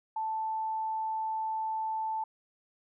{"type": "tone", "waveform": "sine", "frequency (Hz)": 880, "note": "A5", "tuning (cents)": 0, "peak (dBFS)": -30, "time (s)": [0.16, 2.24], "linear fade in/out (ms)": 5, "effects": []}